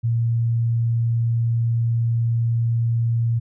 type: tone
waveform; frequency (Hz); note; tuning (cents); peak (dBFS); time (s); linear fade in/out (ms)
sine; 116.2; A#2; -5; -17; 0.03-3.4; 20
effects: none